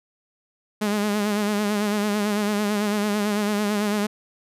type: tone with vibrato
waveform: sawtooth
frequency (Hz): 207.7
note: G#3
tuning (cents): 0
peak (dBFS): -17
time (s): 0.81-4.07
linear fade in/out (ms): 10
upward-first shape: sine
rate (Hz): 9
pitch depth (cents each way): 47
effects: resampled to 32000 Hz